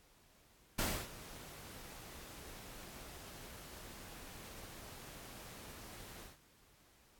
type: noise with ADSR envelope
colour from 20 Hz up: pink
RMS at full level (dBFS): -34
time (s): 0.78-6.39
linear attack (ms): 12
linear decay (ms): 280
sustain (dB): -18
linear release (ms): 170
effects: pink hiss -67 dBFS RMS until 7.19 s + AAC 64 kbps